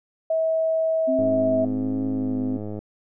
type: tone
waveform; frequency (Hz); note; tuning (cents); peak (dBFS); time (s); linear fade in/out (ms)
sine; 645; E5; -38; -19; 0.3-1.65; 5
type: tone with vibrato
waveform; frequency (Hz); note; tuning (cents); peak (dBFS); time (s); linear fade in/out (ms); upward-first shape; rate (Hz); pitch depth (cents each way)
sine; 261.6; C4; 0; -23; 1.07-2.58; 20; triangle; 1.3; 35
type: click train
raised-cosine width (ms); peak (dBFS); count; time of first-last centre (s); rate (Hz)
2; -20; 169; 1.19-2.79; 105
effects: none